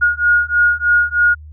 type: beating tone pair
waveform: sine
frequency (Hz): 1435 / 1438.2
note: F6 / F#6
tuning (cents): +47 / -50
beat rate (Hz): 3.2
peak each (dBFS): -14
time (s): 0.01-1.35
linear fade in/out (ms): 20
effects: added 76 Hz sine -33 dBFS peak until 1.52 s